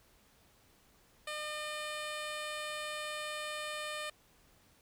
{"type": "tone with low-pass filter", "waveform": "10% pulse", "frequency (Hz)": 605, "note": "D#5", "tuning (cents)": -49, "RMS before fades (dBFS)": -40, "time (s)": [1.27, 4.1], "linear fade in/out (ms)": 5, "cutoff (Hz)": 11000, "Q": 0.75, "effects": ["pink hiss -66 dBFS RMS until 4.81 s"]}